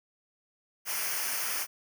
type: noise with comb filter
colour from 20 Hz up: white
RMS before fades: -32 dBFS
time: 0.85-1.67 s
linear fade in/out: 50 ms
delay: 0.26 ms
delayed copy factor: -0.75
effects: none